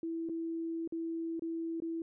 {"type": "tone with dropouts", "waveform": "sine", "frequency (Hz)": 329.6, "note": "E4", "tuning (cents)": 0, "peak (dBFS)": -34, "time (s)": [0.03, 2.02], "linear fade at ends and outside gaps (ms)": 2, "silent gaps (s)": [[0.289, 0.295], [0.876, 0.923], [1.395, 1.421], [1.802, 1.821]], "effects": []}